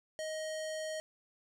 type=tone with low-pass filter; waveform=square; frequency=627 Hz; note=D#5; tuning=13 cents sharp; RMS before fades=-39 dBFS; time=0.19-1 s; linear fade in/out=0 ms; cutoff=8100 Hz; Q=1.6; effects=none